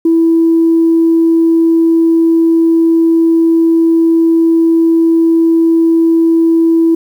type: tone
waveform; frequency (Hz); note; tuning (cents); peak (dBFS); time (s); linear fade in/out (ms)
sine; 329.6; E4; 0; -5; 0.05-6.95; 5
effects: tanh soft clip ceiling -1 dBFS + 7-bit